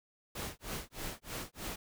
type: noise with tremolo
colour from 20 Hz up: pink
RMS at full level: -39 dBFS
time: 0.35-1.76 s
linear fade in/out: 5 ms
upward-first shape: sine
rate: 3.2 Hz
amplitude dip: 100%
effects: none